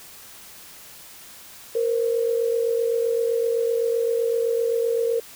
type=tone pair together; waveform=sine; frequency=463.2 / 511 Hz; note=A#4 / C5; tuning=-11 / -41 cents; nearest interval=major second; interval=170 cents; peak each=-20 / -27 dBFS; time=1.75-5.2 s; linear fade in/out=5 ms; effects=white hiss -44 dBFS RMS until 5.35 s